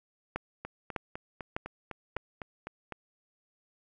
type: two click trains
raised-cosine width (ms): 0.5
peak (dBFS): -17 / -23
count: 4 / 10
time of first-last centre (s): 0.36-2.167 / 0.65-2.923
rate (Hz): 1.66 / 3.96
effects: none